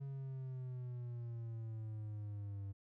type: exponential sweep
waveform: triangle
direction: down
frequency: 138.59 to 98 Hz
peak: -40 dBFS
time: 0-2.73 s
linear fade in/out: 20 ms
effects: none

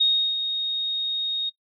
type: tone with ADSR envelope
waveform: sine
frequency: 3729 Hz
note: A#7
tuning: in tune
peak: -15 dBFS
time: 0-1.5 s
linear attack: 12 ms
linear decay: 340 ms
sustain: -8 dB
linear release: 14 ms
effects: noise-tail reverb RT60 0.1 s tail -22 dB re dry

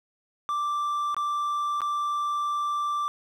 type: tone with dropouts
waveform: triangle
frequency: 1174.7 Hz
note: D6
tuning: in tune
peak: -23 dBFS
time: 0.49-3.08 s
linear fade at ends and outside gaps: 0 ms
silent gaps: 1.145-1.166 / 1.806-1.817 s
effects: none

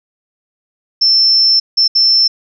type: tone bursts at uneven times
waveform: sine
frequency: 5340 Hz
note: E8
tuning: 22 cents sharp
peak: -7 dBFS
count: 3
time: 1.01-1.6 / 1.77-1.88 / 1.95-2.28 s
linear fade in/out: 10 ms
effects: none

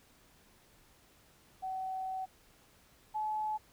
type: tone pair in turn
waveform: sine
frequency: 756 / 858.4 Hz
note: F#5 / A5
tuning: +37 / -43 cents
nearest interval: major second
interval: 220 cents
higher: second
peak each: -35 / -32 dBFS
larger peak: second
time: 1.62-2.26 / 3.14-3.58 s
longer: first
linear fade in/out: 20 ms
effects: pink hiss -64 dBFS RMS until 3.72 s

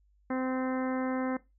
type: harmonic tone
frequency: 258.7 Hz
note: C4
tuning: 19 cents flat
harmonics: 1 / 2 / 3 / 4 / 5 / 6 / 7 / 8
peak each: -30 / -36 / -40 / -42 / -44 / -46 / -47 / -48 dBFS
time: 0.3-1.37 s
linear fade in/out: 5 ms
effects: noise-tail reverb RT60 0.2 s tail -17 dB re dry + added 50 Hz sine -63 dBFS peak until 1.58 s

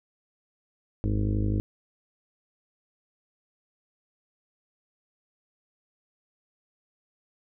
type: harmonic tone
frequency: 51.91 Hz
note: G#1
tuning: in tune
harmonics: 1 / 2 / 4 / 5 / 6 / 7 / 8 / 9 / 10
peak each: -28 / -26 / -33 / -39 / -33 / -45 / -42 / -45 / -47 dBFS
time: 1.04-1.6 s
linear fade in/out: 0 ms
effects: none

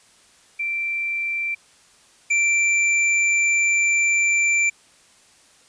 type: tone pair in turn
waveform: sine / square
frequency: 2349 / 2349 Hz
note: D7 / D7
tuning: 0 / 0 cents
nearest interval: unison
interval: 0 cents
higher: neither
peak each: -22 / -17 dBFS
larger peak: second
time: 0.59-1.55 / 2.3-4.7 s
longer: second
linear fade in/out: 10 ms
effects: white hiss -54 dBFS RMS until 5.68 s + resampled to 22050 Hz

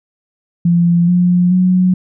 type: tone with pitch steps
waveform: sine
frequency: 171.9 / 177.9 / 183.2 Hz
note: F3 / F3 / F#3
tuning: -27 / +32 / -17 cents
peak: -8 dBFS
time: 0.65-1.94 s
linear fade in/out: 5 ms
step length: 430 ms
effects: none

